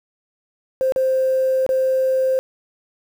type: tone with dropouts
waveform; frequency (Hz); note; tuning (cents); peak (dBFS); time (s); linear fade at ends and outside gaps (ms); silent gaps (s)
sine; 523.3; C5; 0; -14; 0.81-2.39; 0; 0.922-0.961 / 1.664-1.691
effects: tanh soft clip ceiling -11 dBFS + 7-bit